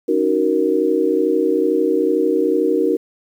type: chord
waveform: sine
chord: D# minor seventh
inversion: third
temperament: just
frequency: 280 / 311.1 / 373.4 / 466.7 Hz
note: C#4 / D#4 / F#4 / A#4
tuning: +18 / 0 / +16 / +2 cents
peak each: -24 / -19 / -19 / -18 dBFS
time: 0.08-2.97 s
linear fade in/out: 10 ms
effects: 8-bit